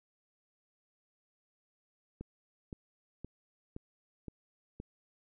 click train, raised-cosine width 3 ms, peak -29 dBFS, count 6, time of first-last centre 2.21-4.801 s, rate 1.93 Hz, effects none

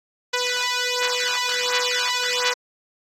5% pulse beating tone pair, 493.9 / 495.3 Hz, B4 / B4, 0 / +5 cents, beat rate 1.4 Hz, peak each -12 dBFS, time 0.33-2.54 s, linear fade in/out 10 ms, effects low-pass 8000 Hz 12 dB/octave + AAC 48 kbps

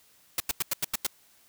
white noise bursts, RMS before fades -27 dBFS, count 7, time 0.38-1.067 s, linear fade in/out 2 ms, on 21 ms, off 90 ms, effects white hiss -61 dBFS RMS until 1.48 s

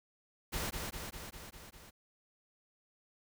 pink noise with echo, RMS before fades -37 dBFS, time 0.52-0.71 s, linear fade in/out 20 ms, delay 200 ms, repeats 6, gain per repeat -3 dB, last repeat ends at 1.91 s, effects none

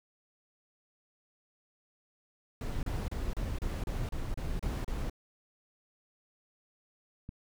brown noise bursts, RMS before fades -34 dBFS, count 10, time 2.61-5.098 s, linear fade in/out 2 ms, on 220 ms, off 32 ms
click, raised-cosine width 5 ms, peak -29 dBFS, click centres 7.291 s
effects none

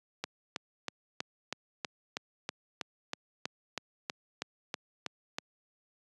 click train, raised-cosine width 0.2 ms, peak -16 dBFS, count 17, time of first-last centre 0.24-5.385 s, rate 3.11 Hz, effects high-pass 150 Hz 12 dB/octave + resampled to 24000 Hz

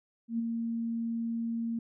sine tone with ADSR envelope, 230.3 Hz, A#3, 21 cents flat, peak -26 dBFS, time 0.28-1.79 s, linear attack 110 ms, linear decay 14 ms, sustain -4 dB, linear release 4 ms, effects none

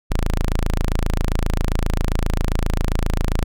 sawtooth tone, 27.5 Hz, A0, in tune, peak -13 dBFS, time 0.1-3.44 s, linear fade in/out 10 ms, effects none

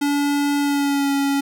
square tone with pitch glide, 286.6 to 278.9 Hz, D4 to C#4, -42 to +11 cents, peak -18 dBFS, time 0.01-1.41 s, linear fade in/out 10 ms, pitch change -47 cents, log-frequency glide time 0.59-1.12 s, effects none

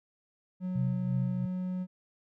triangle tone, 183.3 Hz, F#3, 16 cents flat, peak -29 dBFS, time 0.6-1.87 s, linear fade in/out 50 ms
sine tone with tremolo, 129.2 Hz, C3, 21 cents flat, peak -27 dBFS, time 0.75-1.46 s, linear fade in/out 10 ms, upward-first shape sine, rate 2.9 Hz, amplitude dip 55%
effects none

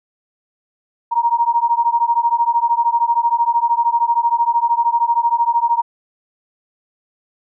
sine beating tone pair, 932.3 / 945.3 Hz, A#5 / A#5, 0 / +24 cents, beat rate 13 Hz, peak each -16 dBFS, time 1.11-5.82 s, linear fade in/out 20 ms, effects none

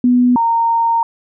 sine tone pair in turn, 246.9 / 922.3 Hz, B3 / A#5, 0 / -19 cents, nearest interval octave + major seventh, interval 2281 cents, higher second, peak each -8 / -11 dBFS, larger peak first, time 0.04-0.36 / 0.36-1.03 s, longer second, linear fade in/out 2 ms, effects none

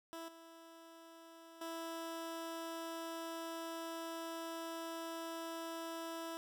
15% pulse tone with level steps, 330 Hz, E4, 2 cents sharp, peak -39 / -49 / -36 dBFS, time 0.13-6.37 s, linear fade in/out 0 ms, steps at 0.28 / 1.61 s, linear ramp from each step 5 ms, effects none

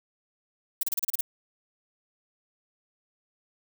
violet noise bursts, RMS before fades -26 dBFS, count 8, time 0.81-1.21 s, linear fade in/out 5 ms, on 22 ms, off 32 ms, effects none

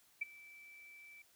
sine tone with ADSR envelope, 2322 Hz, D7, 20 cents flat, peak -32 dBFS, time 0.21-1.22 s, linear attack 10 ms, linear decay 17 ms, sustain -22 dB, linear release 3 ms, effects white hiss -69 dBFS RMS until 1.35 s

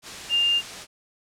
sine tone in noise, 2805 Hz, F7, 7 cents sharp, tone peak -18 dBFS, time 0.29-0.62 s, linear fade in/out 50 ms, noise white, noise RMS -36 dBFS, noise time 0.02-0.87 s, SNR +15 dB, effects low-pass 7000 Hz 12 dB/octave

